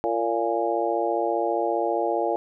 harmonic tone with a mistuned harmonic, 115 Hz, A#2, 23 cents flat, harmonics 3 / 4 / 5 / 6 / 7, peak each -28 / -28 / -28 / -28 / -28 dBFS, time 0.04-2.36 s, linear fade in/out 0 ms, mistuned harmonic 7, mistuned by +47 cents, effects none

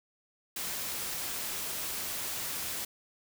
white noise, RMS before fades -36 dBFS, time 0.56-2.85 s, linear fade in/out 5 ms, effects none

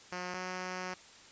5% pulse tone pair in turn, 180.4 / 183.55 Hz, F#3 / F#3, -44 / -14 cents, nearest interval unison, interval 30 cents, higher second, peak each -26 dBFS, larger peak neither, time 0.12-0.34 / 0.34-0.94 s, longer second, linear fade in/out 2 ms, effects white hiss -55 dBFS RMS until 1.31 s + resampled to 16000 Hz

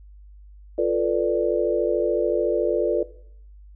sine chord, B half-diminished seventh, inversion second, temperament equal, 349.2 / 440 / 493.9 / 587.3 Hz, F4 / A4 / B4 / D5, 0 / 0 / 0 / 0 cents, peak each -24 dBFS, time 0.78-3.03 s, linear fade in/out 5 ms, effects noise-tail reverb RT60 0.6 s tail -17 dB re dry + added 50 Hz sine -43 dBFS peak until 3.75 s

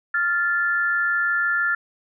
sine tone pair together, 1393.4 / 1747 Hz, F6 / A6, -4 / -13 cents, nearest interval major third, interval 391 cents, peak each -21 / -22 dBFS, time 0.14-1.75 s, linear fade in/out 5 ms, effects none

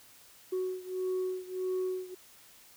sine beating tone pair, 370 / 371.6 Hz, F#4 / F#4, 0 / +7 cents, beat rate 1.6 Hz, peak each -32 / -34 dBFS, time 0.52-2.15 s, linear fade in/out 10 ms, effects tanh soft clip ceiling -27 dBFS + white hiss -57 dBFS RMS until 2.76 s

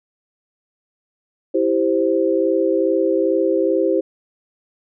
sine chord, C major, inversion first, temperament equal, 329.6 / 392 / 523.3 Hz, E4 / G4 / C5, 0 / 0 / 0 cents, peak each -19 dBFS, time 1.54-4.01 s, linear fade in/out 10 ms, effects none

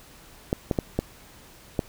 clicks, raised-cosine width 2 ms, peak -9 dBFS, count 5, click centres 0.529 / 0.712 / 0.788 / 0.99 / 1.792 s, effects pink hiss -50 dBFS RMS until 1.88 s

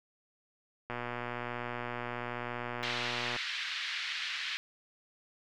click train, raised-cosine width 0.5 ms, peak -22 dBFS, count 299, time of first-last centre 0.9-3.363 s, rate 121 Hz
pink band-pass noise, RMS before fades -37 dBFS, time 2.83-4.57 s, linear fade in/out 0 ms, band 1700 to 4200 Hz, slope 24 dB/octave
effects none

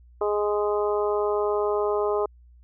harmonic tone, 207.7 Hz, G#3, in tune, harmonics 2 / 3 / 4 / 5 / 6, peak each -23 / -29 / -32 / -32 / -34 dBFS, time 0.21-2.26 s, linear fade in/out 5 ms, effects added 60 Hz sine -49 dBFS peak until 2.63 s

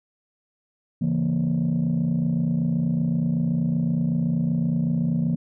sine chord, A# diminished, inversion first, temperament just, 139.85 / 167.82 / 233.1 Hz, C#3 / E3 / A#3, +16 / +31 / 0 cents, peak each -26 / -21 / -23 dBFS, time 1.01-5.36 s, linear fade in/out 10 ms, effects tanh soft clip ceiling -16 dBFS

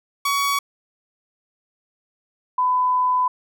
sawtooth / sine tone pair in turn, 1126 / 1003.2 Hz, C#6 / B5, +27 / +27 cents, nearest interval major second, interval 200 cents, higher first, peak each -15 / -16 dBFS, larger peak first, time 0.25-0.59 / 2.58-3.28 s, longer second, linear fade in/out 5 ms, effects none

